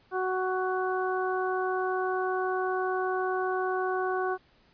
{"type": "harmonic tone", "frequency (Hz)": 372.1, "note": "F#4", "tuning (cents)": 10, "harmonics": [1, 2, 3, 4], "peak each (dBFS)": [-29, -32, -34, -35], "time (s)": [0.11, 4.38], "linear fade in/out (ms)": 50, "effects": ["pink hiss -63 dBFS RMS until 4.73 s", "resampled to 11025 Hz"]}